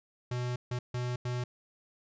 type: tone bursts at uneven times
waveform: square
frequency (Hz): 123.47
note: B2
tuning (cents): 0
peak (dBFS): -32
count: 4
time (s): 0.31-0.56 / 0.71-0.79 / 0.94-1.16 / 1.25-1.44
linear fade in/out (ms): 5
effects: resampled to 16000 Hz